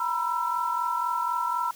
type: tone cluster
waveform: sine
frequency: 949 / 993 / 1339 Hz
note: A#5 / B5 / E6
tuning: +31 / +9 / +27 cents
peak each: -29 dBFS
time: 0-1.71 s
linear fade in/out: 5 ms
effects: white hiss -49 dBFS RMS until 1.75 s